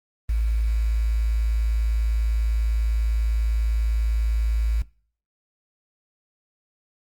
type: tone with quantisation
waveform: sine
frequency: 55 Hz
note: A1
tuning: in tune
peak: -19 dBFS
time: 0.29-4.82 s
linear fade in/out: 5 ms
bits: 7
effects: noise-tail reverb RT60 0.5 s tail -24 dB re dry + Opus 24 kbps